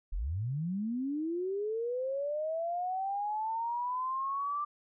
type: linear sweep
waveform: sine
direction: up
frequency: 32.71 to 1183 Hz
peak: -31 dBFS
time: 0.12-4.65 s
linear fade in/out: 10 ms
effects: none

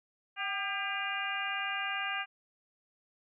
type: harmonic tone with a mistuned harmonic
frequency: 401 Hz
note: G4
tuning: 39 cents sharp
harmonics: 2 / 3 / 4 / 5 / 6 / 7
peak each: -40 / -40 / -37 / -42 / -39 / -39 dBFS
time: 0.36-2.26 s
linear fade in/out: 50 ms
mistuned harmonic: 2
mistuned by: -57 cents
effects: none

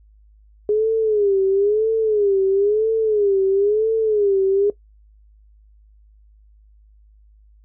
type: tone with vibrato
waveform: sine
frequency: 414.5 Hz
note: G#4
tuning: 3 cents flat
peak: -14 dBFS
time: 0.69-4.7 s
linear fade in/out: 2 ms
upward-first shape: sine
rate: 1 Hz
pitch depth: 130 cents each way
effects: noise-tail reverb RT60 0.1 s tail -18 dB re dry + added 52 Hz sine -48 dBFS peak until 7.64 s

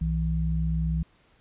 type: tone pair together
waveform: sine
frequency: 62.71 / 161.8 Hz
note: B1 / E3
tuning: +27 / -32 cents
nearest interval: octave + major third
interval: 1641 cents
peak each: -26 dBFS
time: 0.01-1.03 s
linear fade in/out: 5 ms
effects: pink hiss -62 dBFS RMS until 1.4 s + resampled to 8000 Hz

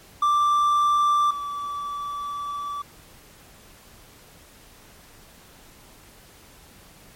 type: tone pair in turn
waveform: triangle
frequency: 1177 / 1156.1 Hz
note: D6 / D6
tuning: +3 / -28 cents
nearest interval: unison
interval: 31 cents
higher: first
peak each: -15 / -26 dBFS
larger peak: first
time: 0.22-1.31 / 1.31-2.82 s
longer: second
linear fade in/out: 5 ms
effects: pink hiss -50 dBFS RMS until 7.15 s + MP3 64 kbps

